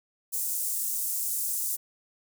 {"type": "high-pass noise", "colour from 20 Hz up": "pink", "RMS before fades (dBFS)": -30, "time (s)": [0.32, 1.77], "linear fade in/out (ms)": 20, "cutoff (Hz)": 7800, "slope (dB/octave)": 24, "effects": []}